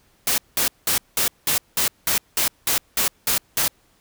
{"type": "noise bursts", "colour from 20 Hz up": "white", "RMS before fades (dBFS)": -20, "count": 12, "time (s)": [0.27, 3.68], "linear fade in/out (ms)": 2, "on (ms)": 110, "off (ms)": 190, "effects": ["pink hiss -60 dBFS RMS until 4 s"]}